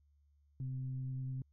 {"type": "tone with frequency modulation", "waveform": "sine", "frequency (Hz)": 130.7, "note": "C3", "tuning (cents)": -1, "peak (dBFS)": -37, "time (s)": [0.6, 1.42], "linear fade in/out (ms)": 2, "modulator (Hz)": 126, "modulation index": 0.33, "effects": ["added 72 Hz sine -67 dBFS peak until 1.52 s"]}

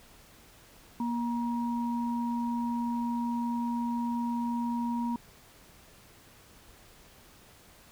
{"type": "tone pair together", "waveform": "sine", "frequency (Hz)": [237.2, 949], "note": ["A#3", "A#5"], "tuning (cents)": [30, 31], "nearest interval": "2 octaves", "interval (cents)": 2401, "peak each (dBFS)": [-29, -35], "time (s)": [1, 5.16], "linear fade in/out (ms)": 2, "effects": ["pink hiss -56 dBFS RMS until 7.91 s"]}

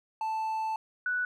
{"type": "tone pair in turn", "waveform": ["triangle", "sine"], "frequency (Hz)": [880, 1480], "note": ["A5", "F#6"], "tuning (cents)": [0, 0], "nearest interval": "major sixth", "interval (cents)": 900, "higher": "second", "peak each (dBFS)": -27, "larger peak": "neither", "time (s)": [[0.21, 0.76], [1.06, 1.25]], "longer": "first", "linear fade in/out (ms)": 2, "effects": []}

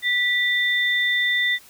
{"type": "tone pair together", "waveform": "sine", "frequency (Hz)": [1965, 3577], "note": ["B6", "A7"], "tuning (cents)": [-9, 28], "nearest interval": "minor seventh", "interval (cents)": 1037, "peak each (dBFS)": [-19, -24], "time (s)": [0.02, 1.59], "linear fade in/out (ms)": 50, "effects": ["white hiss -49 dBFS RMS until 1.69 s"]}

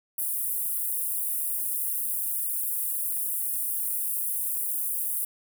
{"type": "high-pass noise", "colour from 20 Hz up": "pink", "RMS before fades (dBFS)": -29, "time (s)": [0.18, 5.25], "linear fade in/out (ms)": 5, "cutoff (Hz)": 9600, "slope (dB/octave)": 48, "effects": []}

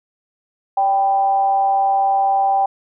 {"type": "tone with frequency modulation", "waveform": "sine", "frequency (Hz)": 784, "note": "G5", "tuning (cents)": 0, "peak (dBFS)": -13, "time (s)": [0.77, 2.66], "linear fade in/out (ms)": 5, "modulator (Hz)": 208, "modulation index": 0.34, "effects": []}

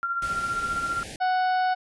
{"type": "tone with tremolo", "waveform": "sine", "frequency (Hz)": 1380, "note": "F6", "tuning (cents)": -21, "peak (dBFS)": -23, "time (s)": [0.03, 1.03], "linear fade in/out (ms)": 0, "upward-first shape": "sine", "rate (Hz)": 15, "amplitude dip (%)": 50}
{"type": "band-stop noise", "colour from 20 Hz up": "pink", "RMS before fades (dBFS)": -38, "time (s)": [0.22, 1.16], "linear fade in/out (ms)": 2, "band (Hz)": [850, 1600], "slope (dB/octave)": 96}
{"type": "harmonic tone", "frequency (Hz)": 740, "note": "F#5", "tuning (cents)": 0, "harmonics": [1, 2, 3, 4, 5, 6, 7], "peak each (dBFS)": [-21, -30, -43, -44, -46, -43, -48], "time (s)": [1.2, 1.75], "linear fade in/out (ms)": 20}
{"effects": ["resampled to 24000 Hz"]}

